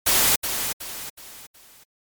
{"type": "noise with echo", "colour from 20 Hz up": "white", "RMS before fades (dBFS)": -18, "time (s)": [0.06, 0.36], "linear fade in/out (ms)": 10, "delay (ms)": 370, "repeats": 4, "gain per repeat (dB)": -8, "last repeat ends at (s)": 1.84, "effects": ["MP3 96 kbps"]}